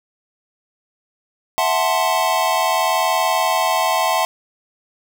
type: chord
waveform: square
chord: F# half-diminished seventh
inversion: third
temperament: equal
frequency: 659.3 / 740 / 880 / 1046.5 Hz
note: E5 / F#5 / A5 / C6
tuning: 0 / 0 / 0 / 0 cents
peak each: -22 dBFS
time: 1.58-4.25 s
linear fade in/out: 0 ms
effects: none